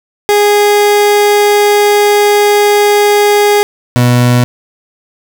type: tone pair in turn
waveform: 30% pulse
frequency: 412.7 / 122.7 Hz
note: G#4 / B2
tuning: -11 / -11 cents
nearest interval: octave + major sixth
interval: 2100 cents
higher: first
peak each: -3 dBFS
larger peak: neither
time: 0.29-3.63 / 3.96-4.44 s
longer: first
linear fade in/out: 0 ms
effects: none